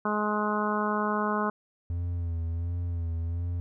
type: harmonic tone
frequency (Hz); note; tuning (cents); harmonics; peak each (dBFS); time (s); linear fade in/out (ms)
210.5; G#3; +24; 1 / 2 / 3 / 4 / 5 / 6 / 7; -30 / -33 / -35 / -35 / -31 / -33 / -36; 0.05-1.5; 5
type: tone with vibrato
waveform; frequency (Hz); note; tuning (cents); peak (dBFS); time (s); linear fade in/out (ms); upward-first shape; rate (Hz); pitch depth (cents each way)
triangle; 85; F2; -46; -26; 1.9-3.6; 0; sine; 1.4; 47
effects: none